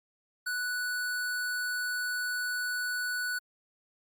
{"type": "tone", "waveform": "square", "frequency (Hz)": 1480, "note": "F#6", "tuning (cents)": 0, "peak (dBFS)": -31, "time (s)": [0.46, 3.39], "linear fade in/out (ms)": 10, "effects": ["Opus 48 kbps"]}